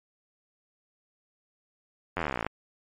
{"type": "slowing click train", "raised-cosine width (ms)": 0.5, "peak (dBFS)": -14, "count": 21, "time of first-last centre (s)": [2.17, 2.466], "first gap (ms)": 11, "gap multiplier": 1.03, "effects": ["MP3 64 kbps"]}